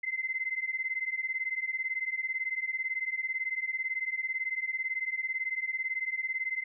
sine beating tone pair, 2054 / 2072 Hz, C7 / C7, -33 / -17 cents, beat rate 18 Hz, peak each -34 / -33 dBFS, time 0.03-6.64 s, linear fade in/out 10 ms, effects none

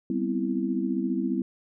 sine chord, C major seventh, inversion second, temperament equal, 196 / 246.9 / 261.6 / 329.6 Hz, G3 / B3 / C4 / E4, 0 / 0 / 0 / 0 cents, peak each -30 dBFS, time 0.1-1.42 s, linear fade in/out 2 ms, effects none

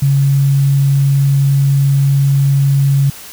sine tone, 138.59 Hz, C#3, in tune, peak -8 dBFS, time 0.02-3.1 s, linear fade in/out 5 ms, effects white hiss -33 dBFS RMS until 3.32 s

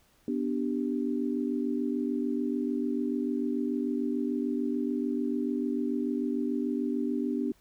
sine chord, G major, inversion first, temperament equal, 246.9 / 293.7 / 392 Hz, B3 / D4 / G4, 0 / 0 / 0 cents, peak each -30 / -31 / -35 dBFS, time 0.28-7.52 s, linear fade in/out 2 ms, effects pink hiss -65 dBFS RMS until 7.6 s

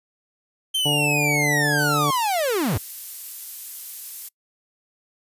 45% pulse linear sweep, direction down, 3136 to 72.6 Hz, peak -20 dBFS, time 0.74-2.78 s, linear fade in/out 10 ms
harmonic tone, 146.83 Hz, D3, in tune, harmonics 1 / 2 / 3 / 4 / 5 / 6, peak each -24 / -27 / -29 / -30 / -31 / -32 dBFS, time 0.85-2.11 s, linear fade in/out 10 ms
violet noise, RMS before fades -32 dBFS, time 1.78-4.29 s, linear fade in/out 10 ms
effects noise-tail reverb RT60 0.1 s tail -25 dB re dry + resampled to 32000 Hz

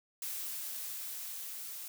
blue noise with level ramp, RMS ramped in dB -39 to -44 dBFS, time 0.22-1.88 s, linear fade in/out 2 ms, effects none

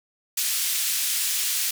white band-pass noise, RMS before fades -25 dBFS, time 0.37-1.71 s, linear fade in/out 5 ms, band 2500 to 15000 Hz, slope 12 dB/octave, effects none

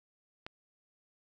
click, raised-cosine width 0.3 ms, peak -25 dBFS, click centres 0.465 s, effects none

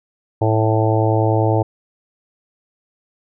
harmonic tone, 110 Hz, A2, in tune, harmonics 1 / 3 / 4 / 5 / 6 / 7 / 8, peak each -16 / -21 / -22 / -23 / -24 / -24 / -25 dBFS, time 0.41-1.63 s, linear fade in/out 10 ms, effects none

